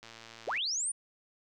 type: click train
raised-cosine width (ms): 0.2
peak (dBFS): -31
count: 63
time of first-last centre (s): 0.03-0.574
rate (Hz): 114
type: linear sweep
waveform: sine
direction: up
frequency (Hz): 265.3 to 9580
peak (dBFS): -30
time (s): 0.47-0.92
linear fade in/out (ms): 10
effects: none